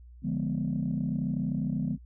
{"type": "chord", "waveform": "sine", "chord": "D diminished seventh", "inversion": "none", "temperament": "equal", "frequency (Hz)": [146.83, 174.61, 207.7, 246.9], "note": ["D3", "F3", "Ab3", "Cb4"], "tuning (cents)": [0, 0, 0, 0], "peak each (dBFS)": -32, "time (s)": [0.22, 1.98], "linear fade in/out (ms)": 50, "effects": ["tanh soft clip ceiling -20 dBFS", "added 60 Hz sine -47 dBFS peak until 2.05 s"]}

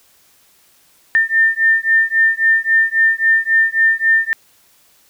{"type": "beating tone pair", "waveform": "sine", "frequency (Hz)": [1800, 1803.7], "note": ["A6", "A6"], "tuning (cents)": [39, 42], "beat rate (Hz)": 3.7, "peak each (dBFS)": -14, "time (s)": [1.15, 4.33], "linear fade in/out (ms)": 0, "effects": ["white hiss -53 dBFS RMS until 5.09 s"]}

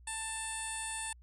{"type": "tone with low-pass filter", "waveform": "15% pulse", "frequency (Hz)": 887, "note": "A5", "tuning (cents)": 14, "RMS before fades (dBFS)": -39, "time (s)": [0.07, 1.13], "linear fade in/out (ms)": 5, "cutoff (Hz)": 9100, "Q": 6.8, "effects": ["added 60 Hz sine -54 dBFS peak until 1.22 s"]}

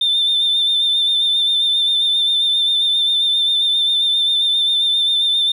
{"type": "tone with vibrato", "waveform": "sine", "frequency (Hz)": 3576, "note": "A7", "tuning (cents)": 27, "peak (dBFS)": -12, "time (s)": [0.01, 5.52], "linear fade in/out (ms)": 5, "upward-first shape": "sine", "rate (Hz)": 7.5, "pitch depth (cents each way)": 32, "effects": ["tanh soft clip ceiling -10 dBFS", "9-bit"]}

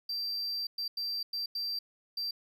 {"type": "tone bursts at uneven times", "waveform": "triangle", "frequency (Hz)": 4699, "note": "D8", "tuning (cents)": 0, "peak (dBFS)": -31, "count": 6, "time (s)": [[0.09, 0.67], [0.78, 0.88], [0.97, 1.23], [1.33, 1.46], [1.55, 1.79], [2.17, 2.31]], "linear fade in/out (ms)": 5, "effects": []}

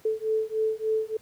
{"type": "beating tone pair", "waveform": "sine", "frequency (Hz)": [436.3, 439.7], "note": ["A4", "A4"], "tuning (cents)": [-15, -1], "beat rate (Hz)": 3.4, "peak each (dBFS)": -27, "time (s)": [0.05, 1.17], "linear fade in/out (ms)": 5, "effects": ["pink hiss -57 dBFS RMS until 1.21 s", "high-pass 80 Hz 12 dB/octave"]}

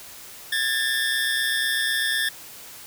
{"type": "tone pair together", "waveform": "25% pulse", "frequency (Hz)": [1656, 1784], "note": ["G#6", "A6"], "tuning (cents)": [-5, 23], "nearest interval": "minor second", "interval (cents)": 128, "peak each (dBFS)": [-23, -19], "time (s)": [0.52, 2.29], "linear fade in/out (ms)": 5, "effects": ["white hiss -42 dBFS RMS until 2.86 s"]}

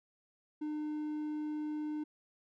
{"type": "tone", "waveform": "triangle", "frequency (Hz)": 302.7, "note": "D#4", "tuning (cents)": -48, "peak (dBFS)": -33, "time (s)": [0.61, 2.04], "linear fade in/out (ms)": 10, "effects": []}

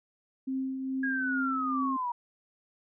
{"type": "tone with tremolo", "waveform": "sine", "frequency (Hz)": 264.2, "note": "C4", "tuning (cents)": 17, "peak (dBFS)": -28, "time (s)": [0.47, 1.97], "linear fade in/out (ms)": 10, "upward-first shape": "triangle", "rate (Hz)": 2.4, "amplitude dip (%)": 45}
{"type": "linear sweep", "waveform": "sine", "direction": "down", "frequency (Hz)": [1653, 944], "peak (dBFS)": -29, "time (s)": [1.03, 2.12], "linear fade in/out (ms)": 5}
{"effects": []}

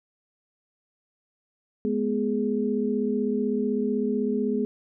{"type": "tone cluster", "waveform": "sine", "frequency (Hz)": [211.5, 247.4, 416.8], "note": ["G#3", "B3", "G#4"], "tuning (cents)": [32, 3, 6], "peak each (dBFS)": -27, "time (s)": [1.85, 4.65], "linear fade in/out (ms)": 0, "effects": []}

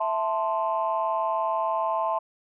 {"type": "chord", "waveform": "sine", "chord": "A minor", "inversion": "second", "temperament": "equal", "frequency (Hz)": [659.3, 880, 1046.5], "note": ["E5", "A5", "C6"], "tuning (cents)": [0, 0, 0], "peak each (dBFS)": -27, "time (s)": [0, 2.19], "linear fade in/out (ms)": 10, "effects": ["tanh soft clip ceiling -15 dBFS"]}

